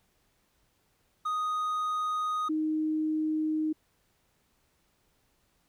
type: tone pair in turn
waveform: triangle / sine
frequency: 1244.5 / 311.1 Hz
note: D#6 / D#4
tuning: 0 / 0 cents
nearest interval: 2 octaves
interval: 2400 cents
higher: first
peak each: -26 dBFS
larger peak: neither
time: 1.25-2.49 / 2.49-3.73 s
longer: neither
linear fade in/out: 10 ms
effects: pink hiss -71 dBFS RMS until 5.68 s